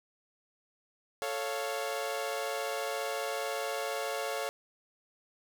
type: chord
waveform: sawtooth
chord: A augmented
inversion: none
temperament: equal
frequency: 440 / 554.4 / 698.5 Hz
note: A4 / C#5 / E#5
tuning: 0 / 0 / 0 cents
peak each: -34 / -32 / -34 dBFS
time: 1.22-4.49 s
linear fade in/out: 0 ms
effects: none